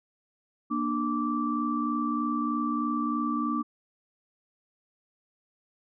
sine tone cluster, 235.4 / 298.6 / 1166 Hz, A#3 / D4 / D6, +17 / +29 / -13 cents, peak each -30 dBFS, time 0.7-3.63 s, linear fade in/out 20 ms, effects none

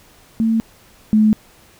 sine tone pair in turn, 224.4 / 215.3 Hz, A3 / A3, +34 / -37 cents, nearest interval minor second, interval 71 cents, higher first, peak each -13 / -9 dBFS, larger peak second, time 0.4-0.6 / 1.13-1.33 s, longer neither, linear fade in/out 0 ms, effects pink hiss -49 dBFS RMS until 1.79 s

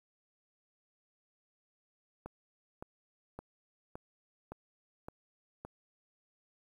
click train, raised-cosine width 1 ms, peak -29 dBFS, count 7, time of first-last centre 2.26-5.65 s, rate 1.77 Hz, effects 10-bit

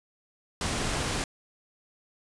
pink low-pass noise, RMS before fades -30 dBFS, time 0.61-1.24 s, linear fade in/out 2 ms, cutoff 9900 Hz, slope 24 dB/octave, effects resampled to 24000 Hz

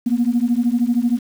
sine beating tone pair, 233.1 / 246.1 Hz, A#3 / B3, 0 / -6 cents, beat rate 13 Hz, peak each -17 / -17 dBFS, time 0.06-1.19 s, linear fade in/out 10 ms, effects tanh soft clip ceiling -8 dBFS + 7-bit

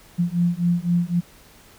sine beating tone pair, 171.9 / 175.8 Hz, F3 / F3, -27 / +12 cents, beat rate 3.9 Hz, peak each -21 dBFS, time 0.18-1.21 s, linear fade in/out 20 ms, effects pink hiss -50 dBFS RMS until 1.78 s

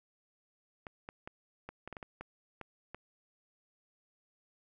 clicks, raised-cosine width 0.5 ms, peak -28 dBFS, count 11, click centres 0.868 / 1.089 / 1.275 / 1.69 / 1.876 / 1.927 / 1.968 / 2.028 / 2.21 / 2.613 / 2.946 s, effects none

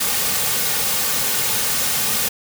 white noise with comb filter, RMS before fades -20 dBFS, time 0-2.29 s, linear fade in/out 10 ms, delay 3 ms, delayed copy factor -0.55, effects none

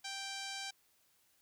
5% pulse tone with low-pass filter, 784 Hz, G5, in tune, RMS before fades -43 dBFS, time 0.04-0.71 s, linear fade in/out 10 ms, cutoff 6000 Hz, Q 0.89, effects white hiss -72 dBFS RMS until 1.41 s

